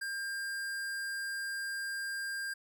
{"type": "tone", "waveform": "square", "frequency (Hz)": 1600, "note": "G6", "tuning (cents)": 35, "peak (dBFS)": -36, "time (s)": [0.01, 2.54], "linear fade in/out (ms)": 10, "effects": []}